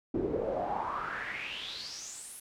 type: noise with band-pass filter sweep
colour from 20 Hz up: brown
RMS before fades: -36 dBFS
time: 0.14-2.4 s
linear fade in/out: 5 ms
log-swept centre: 320 to 11000 Hz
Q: 6.1
effects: none